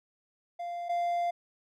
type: tone pair in turn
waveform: triangle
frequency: 695 / 695 Hz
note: F5 / F5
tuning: -9 / -9 cents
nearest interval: unison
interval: 0 cents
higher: neither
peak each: -32 / -25 dBFS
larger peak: second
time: 0.59-0.89 / 0.89-1.31 s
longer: second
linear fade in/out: 10 ms
effects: none